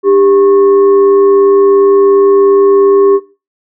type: tone with frequency modulation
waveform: sine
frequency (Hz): 397.1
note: G4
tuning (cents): +22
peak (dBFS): -4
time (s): 0.03-3.2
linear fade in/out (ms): 50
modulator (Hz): 697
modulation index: 0.38
effects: noise-tail reverb RT60 0.3 s tail -17 dB re dry